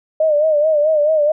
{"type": "tone with vibrato", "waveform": "sine", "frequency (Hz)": 610, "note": "D#5", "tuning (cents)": -34, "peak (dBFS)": -11, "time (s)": [0.2, 1.32], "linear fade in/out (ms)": 5, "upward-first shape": "sine", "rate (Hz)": 4.6, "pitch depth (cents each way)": 78, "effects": []}